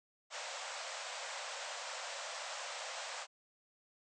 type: band-pass noise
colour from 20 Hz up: pink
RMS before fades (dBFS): -44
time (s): 0.3-3.27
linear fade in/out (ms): 50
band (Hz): 510 to 8200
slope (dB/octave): 96
effects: none